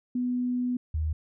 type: tone pair in turn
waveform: sine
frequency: 247.7 / 78.02 Hz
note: B3 / D#2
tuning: +5 / +5 cents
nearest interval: octave + minor sixth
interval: 2000 cents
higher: first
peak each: -25 dBFS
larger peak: neither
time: 0.15-0.77 / 0.94-1.13 s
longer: first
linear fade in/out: 5 ms
effects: none